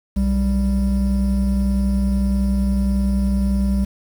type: tone pair together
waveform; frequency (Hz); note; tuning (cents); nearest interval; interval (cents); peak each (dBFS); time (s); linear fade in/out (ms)
triangle; 61.86 / 196.4; B1 / G3; +3 / +4; octave + minor sixth; 2001; -16; 0.16-3.85; 10
effects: tanh soft clip ceiling -6 dBFS + 7-bit